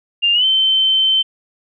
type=tone with pitch glide; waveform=sine; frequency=2800 to 3089 Hz; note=F7 to G7; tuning=+4 to -26 cents; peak=-11 dBFS; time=0.22-1.23 s; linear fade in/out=20 ms; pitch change=+170 cents; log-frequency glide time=0.33-0.45 s; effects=none